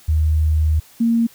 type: tone pair in turn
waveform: sine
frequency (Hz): 77.78 / 231.1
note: D#2 / A#3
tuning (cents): 0 / -15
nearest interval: octave + perfect fifth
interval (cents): 1885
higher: second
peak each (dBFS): -13 / -13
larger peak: neither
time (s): 0.08-0.8 / 1-1.27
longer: first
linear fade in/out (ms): 10
effects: white hiss -48 dBFS RMS until 1.34 s